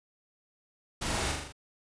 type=noise with echo; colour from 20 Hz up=pink; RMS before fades=-33 dBFS; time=1.01-1.32 s; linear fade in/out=10 ms; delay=41 ms; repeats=5; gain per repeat=-3 dB; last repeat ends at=1.525 s; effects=resampled to 22050 Hz